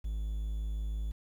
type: tone with quantisation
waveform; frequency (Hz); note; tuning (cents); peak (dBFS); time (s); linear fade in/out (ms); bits
triangle; 53; G#1; +36; -30; 0.04-1.12; 10; 10
effects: none